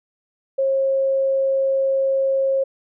sine tone, 539 Hz, C#5, 49 cents flat, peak -16 dBFS, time 0.58-2.64 s, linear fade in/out 10 ms, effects none

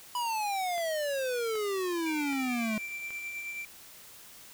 square exponential sweep, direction down, 991 to 211.5 Hz, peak -30 dBFS, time 0.15-2.78 s, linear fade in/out 2 ms
click train, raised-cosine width 0.3 ms, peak -30 dBFS, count 4, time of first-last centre 0.78-3.106 s, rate 1.29 Hz
triangle tone with tremolo, 2349 Hz, D7, in tune, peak -33 dBFS, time 2.06-3.65 s, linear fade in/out 2 ms, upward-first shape sine, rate 9.3 Hz, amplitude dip 35%
effects white hiss -51 dBFS RMS until 4.53 s

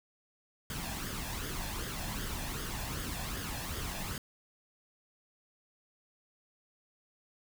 pink noise with flanger, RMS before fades -38 dBFS, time 0.7-4.18 s, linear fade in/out 2 ms, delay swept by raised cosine 0.6 to 1.19 ms, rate 2.6 Hz, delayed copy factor +0.55, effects none

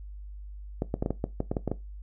clicks, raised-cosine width 2 ms, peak -14 dBFS, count 11, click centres 0.821 / 0.941 / 1.025 / 1.061 / 1.106 / 1.241 / 1.404 / 1.515 / 1.568 / 1.677 / 1.716 s, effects noise-tail reverb RT60 0.2 s tail -17 dB re dry + added 50 Hz sine -39 dBFS peak until 2.02 s

